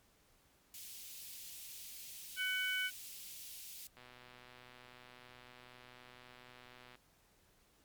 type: high-pass noise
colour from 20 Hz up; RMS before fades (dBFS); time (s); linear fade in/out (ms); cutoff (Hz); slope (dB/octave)
white; -50; 0.74-3.87; 2; 2500; 24
type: harmonic tone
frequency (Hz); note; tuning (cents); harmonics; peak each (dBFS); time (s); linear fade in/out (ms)
750; F#5; +23; 2 / 3 / 4; -37 / -39 / -40; 2.36-2.91; 50
type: click train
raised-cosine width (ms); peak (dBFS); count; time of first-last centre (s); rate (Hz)
0.3; -40; 371; 3.97-6.954; 124
effects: pink hiss -70 dBFS RMS until 7.84 s + MP3 96 kbps